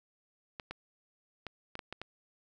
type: clicks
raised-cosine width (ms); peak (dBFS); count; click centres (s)
0.3; -24; 7; 0.598 / 0.71 / 1.467 / 1.754 / 1.792 / 1.926 / 2.016
effects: none